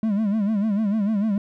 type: tone with vibrato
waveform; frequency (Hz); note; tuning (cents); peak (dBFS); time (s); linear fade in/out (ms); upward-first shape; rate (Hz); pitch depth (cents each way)
triangle; 209.6; G#3; +16; -17; 0.03-1.38; 2; sine; 6.7; 120
effects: none